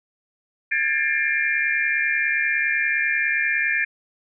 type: tone cluster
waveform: sine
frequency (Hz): 1633 / 1710 / 1780 / 2133 / 2378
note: G#6 / A6 / A6 / C7 / D7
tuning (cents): -30 / -50 / +20 / +33 / +21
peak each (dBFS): -27 / -29 / -24 / -28 / -23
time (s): 0.71-3.85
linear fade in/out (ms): 10
effects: none